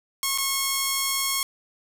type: tone with dropouts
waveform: 5% pulse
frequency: 1089 Hz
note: C#6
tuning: 31 cents flat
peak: -11 dBFS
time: 0.23-1.43 s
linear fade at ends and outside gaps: 1 ms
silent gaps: 0.377-0.383 s
effects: 7-bit